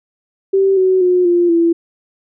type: tone with pitch steps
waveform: sine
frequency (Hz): 388 / 374.4 / 361.2 / 348.5 / 336.2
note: G4 / F#4 / F#4 / F4 / E4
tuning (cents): -18 / +20 / -42 / -4 / +34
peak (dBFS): -9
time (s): 0.53-1.73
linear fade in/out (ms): 10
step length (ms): 240
effects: none